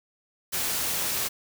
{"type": "noise", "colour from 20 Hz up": "white", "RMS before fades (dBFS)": -28, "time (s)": [0.52, 1.29], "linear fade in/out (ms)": 20, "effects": []}